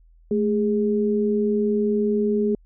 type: tone pair together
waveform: sine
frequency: 216.8 / 412.2 Hz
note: A3 / G#4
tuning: -25 / -13 cents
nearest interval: major seventh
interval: 1112 cents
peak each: -21 dBFS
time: 0.31-2.55 s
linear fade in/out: 2 ms
effects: added 41 Hz sine -50 dBFS peak until 2.65 s